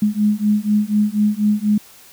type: beating tone pair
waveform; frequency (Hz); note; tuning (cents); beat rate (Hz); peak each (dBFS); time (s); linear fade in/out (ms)
sine; 207.7 / 211.8; G#3 / G#3; 0 / +34; 4.1; -17; 0.02-1.78; 5
effects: white hiss -45 dBFS RMS until 2.12 s